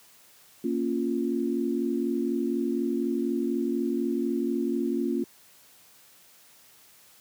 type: chord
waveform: sine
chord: Bb minor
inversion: none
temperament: equal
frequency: 233.1 / 277.2 / 349.2 Hz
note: Bb3 / Db4 / F4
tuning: 0 / 0 / 0 cents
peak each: -29 dBFS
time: 0.64-5.24 s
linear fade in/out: 5 ms
effects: white hiss -56 dBFS RMS until 7.2 s + high-pass 80 Hz 12 dB/octave